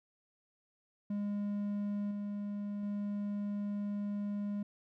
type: tone with level steps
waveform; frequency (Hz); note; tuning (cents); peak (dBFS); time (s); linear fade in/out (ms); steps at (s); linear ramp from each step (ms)
triangle; 204.5; G#3; -26; -31 / -34 / -32; 1.1-4.63; 5; 2.11 / 2.83; 2
effects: none